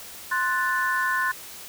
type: chord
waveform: sine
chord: F# diminished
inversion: second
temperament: equal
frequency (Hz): 1046.5 / 1480 / 1760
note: C6 / F#6 / A6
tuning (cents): 0 / 0 / 0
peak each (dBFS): -26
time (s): 0.31-1.32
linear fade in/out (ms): 10
effects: white hiss -41 dBFS RMS until 1.68 s